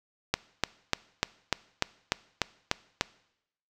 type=click train; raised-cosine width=0.2 ms; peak=-6 dBFS; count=10; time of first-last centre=0.34-3.011 s; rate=3.37 Hz; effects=noise-tail reverb RT60 0.8 s tail -21 dB re dry